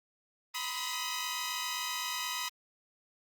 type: tone cluster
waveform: 10% pulse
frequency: 969 / 1017 / 1263 Hz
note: B5 / C6 / D#6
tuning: -33 / -50 / +26 cents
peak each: -30 dBFS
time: 0.54-2.49 s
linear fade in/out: 10 ms
effects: Opus 24 kbps